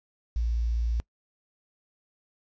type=tone with quantisation; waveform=sine; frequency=57.6 Hz; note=A#1; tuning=20 cents flat; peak=-24 dBFS; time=0.36-1 s; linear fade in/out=0 ms; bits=9; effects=noise-tail reverb RT60 0.1 s tail -23 dB re dry + resampled to 16000 Hz

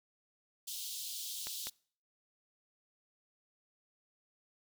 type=high-pass noise; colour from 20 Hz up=pink; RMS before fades=-42 dBFS; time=0.67-1.7 s; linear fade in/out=10 ms; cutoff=3200 Hz; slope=48 dB/octave
type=clicks; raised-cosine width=0.2 ms; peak=-24 dBFS; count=2; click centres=1.47 / 1.67 s
effects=noise-tail reverb RT60 0.5 s tail -25 dB re dry

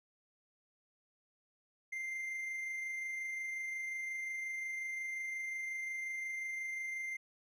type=tone with amplitude modulation; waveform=triangle; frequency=2093 Hz; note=C7; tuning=in tune; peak=-35 dBFS; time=1.92-7.17 s; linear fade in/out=10 ms; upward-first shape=sine; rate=25.6 Hz; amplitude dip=25%; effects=none

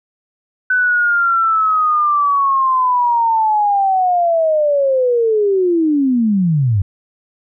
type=linear sweep; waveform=sine; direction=down; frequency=1511 to 90.7 Hz; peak=-11 dBFS; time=0.7-6.82 s; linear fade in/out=5 ms; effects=none

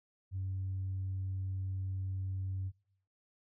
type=tone; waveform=sine; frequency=95 Hz; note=F#2; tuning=46 cents sharp; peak=-33 dBFS; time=0.31-2.72 s; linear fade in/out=50 ms; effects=noise-tail reverb RT60 0.7 s tail -25 dB re dry + tanh soft clip ceiling -31 dBFS

